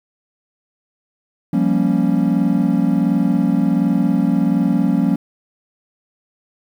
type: chord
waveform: triangle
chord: G half-diminished seventh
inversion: third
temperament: equal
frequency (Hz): 174.61 / 196 / 233.1 / 277.2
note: F3 / G3 / Bb3 / Db4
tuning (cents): 0 / 0 / 0 / 0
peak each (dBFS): -17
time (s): 1.53-5.16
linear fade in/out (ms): 5
effects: 8-bit